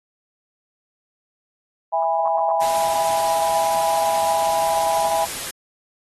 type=chord; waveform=sine; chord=E major; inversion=none; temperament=equal with one note detuned; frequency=659.3 / 819.2 / 987.8 Hz; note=E5 / G#5 / B5; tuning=0 / -24 / 0 cents; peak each=-22 / -20 / -25 dBFS; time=1.92-5.26 s; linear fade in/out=20 ms
type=noise; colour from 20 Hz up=white; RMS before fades=-29 dBFS; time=2.61-5.51 s; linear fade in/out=10 ms
effects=AAC 32 kbps